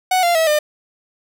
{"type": "tone with pitch steps", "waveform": "45% pulse", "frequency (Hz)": [742, 692.3, 645.9, 602.7], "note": ["F#5", "F5", "E5", "D5"], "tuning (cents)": [5, -15, -35, 45], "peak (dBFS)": -13, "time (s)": [0.11, 0.59], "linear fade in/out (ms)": 5, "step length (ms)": 120, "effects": []}